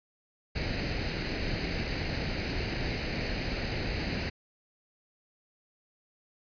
pink noise with comb filter, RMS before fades -32 dBFS, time 0.55-4.3 s, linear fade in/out 10 ms, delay 0.44 ms, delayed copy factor +0.65, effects resampled to 11025 Hz

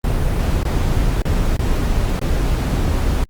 brown noise with dropouts, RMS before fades -17 dBFS, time 0.04-3.24 s, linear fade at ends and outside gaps 2 ms, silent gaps 0.632-0.651 / 1.22-1.252 / 1.568-1.592 / 2.194-2.214 s, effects Opus 32 kbps

